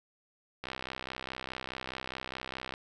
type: click train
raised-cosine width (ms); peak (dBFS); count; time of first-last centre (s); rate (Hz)
0.3; -21; 137; 0.64-2.739; 64.8
effects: none